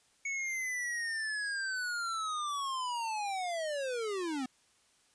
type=linear sweep; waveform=square; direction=down; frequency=2223 to 246.9 Hz; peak=-34 dBFS; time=0.25-4.46 s; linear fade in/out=5 ms; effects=white hiss -68 dBFS RMS until 5.14 s + resampled to 22050 Hz